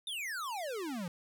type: exponential sweep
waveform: square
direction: down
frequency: 3711 to 164.81 Hz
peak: -37 dBFS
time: 0.07-1.08 s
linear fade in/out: 2 ms
effects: none